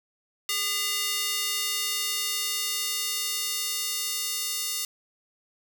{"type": "tone with high-pass filter sweep", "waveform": "square", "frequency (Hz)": 405.6, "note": "G#4", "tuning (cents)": -41, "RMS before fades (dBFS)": -29, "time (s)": [0.49, 4.85], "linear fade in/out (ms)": 2, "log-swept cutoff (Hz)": [2900, 4900], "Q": 0.85, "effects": []}